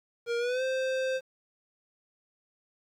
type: tone with pitch glide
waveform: square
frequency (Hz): 470.7 to 522.3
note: A#4 to C5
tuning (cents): +17 to -3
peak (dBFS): -28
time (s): 0.26-1.21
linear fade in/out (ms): 50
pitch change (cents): +180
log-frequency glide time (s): 0.38-0.63
effects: low-pass 5000 Hz 12 dB/octave + 10-bit